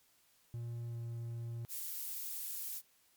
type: tone with pitch glide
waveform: triangle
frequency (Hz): 118 to 116.98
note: A#2 to A#2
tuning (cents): +22 to +7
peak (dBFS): -37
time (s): 0.54-1.65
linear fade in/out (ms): 0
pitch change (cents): -15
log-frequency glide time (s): 0.87-0.96
type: noise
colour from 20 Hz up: violet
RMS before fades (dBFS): -41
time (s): 1.68-2.82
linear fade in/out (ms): 50
effects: white hiss -70 dBFS RMS until 3.16 s + MP3 96 kbps